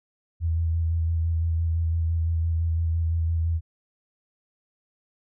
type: tone with vibrato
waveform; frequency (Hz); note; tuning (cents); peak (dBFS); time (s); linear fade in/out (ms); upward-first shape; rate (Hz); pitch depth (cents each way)
sine; 82.41; E2; 0; -21; 0.4-3.61; 50; square; 5.9; 19
effects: none